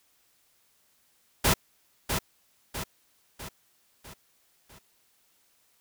pink noise with echo, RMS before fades -22 dBFS, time 1.44-1.54 s, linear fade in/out 10 ms, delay 650 ms, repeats 5, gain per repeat -6 dB, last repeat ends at 4.79 s, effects white hiss -67 dBFS RMS until 5.8 s

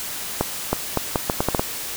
accelerating click train, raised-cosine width 1 ms, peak -4 dBFS, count 9, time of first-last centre 0.41-1.595 s, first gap 320 ms, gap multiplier 0.76, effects white hiss -30 dBFS RMS until 1.96 s

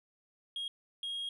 sine tone bursts at uneven times, 3267 Hz, G#7, 29 cents flat, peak -33 dBFS, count 2, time 0.56-0.68 / 1.03-1.29 s, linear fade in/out 2 ms, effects tanh soft clip ceiling -34 dBFS

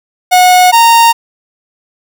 45% pulse tone pair in turn, 729 / 925.4 Hz, F#5 / A#5, -26 / -13 cents, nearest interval major third, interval 413 cents, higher second, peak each -3 dBFS, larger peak neither, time 0.31-0.72 / 0.72-1.13 s, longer neither, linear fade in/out 20 ms, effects none

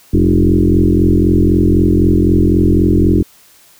sine tone with frequency modulation, 196 Hz, G3, in tune, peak -7 dBFS, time 0.13-3.23 s, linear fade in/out 10 ms, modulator 43.9 Hz, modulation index 3.9, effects white hiss -46 dBFS RMS until 3.79 s

